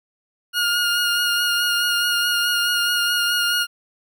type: tone with vibrato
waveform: 20% pulse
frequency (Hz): 1425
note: F6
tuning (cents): +34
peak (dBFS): -13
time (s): 0.53-3.67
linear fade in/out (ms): 50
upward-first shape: sine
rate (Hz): 4.7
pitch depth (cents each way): 19
effects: none